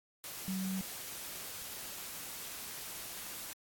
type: tone in noise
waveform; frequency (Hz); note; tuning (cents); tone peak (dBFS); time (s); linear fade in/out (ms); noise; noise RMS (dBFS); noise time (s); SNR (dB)
sine; 189.3; F#3; +40; -34; 0.48-0.81; 0; white; -44; 0.24-3.53; +7
effects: AAC 64 kbps